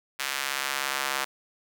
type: tone with high-pass filter sweep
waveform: square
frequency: 68.4 Hz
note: C#2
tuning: 23 cents flat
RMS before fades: -30 dBFS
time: 0.19-1.25 s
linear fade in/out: 10 ms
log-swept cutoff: 1800 to 1100 Hz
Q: 0.92
effects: none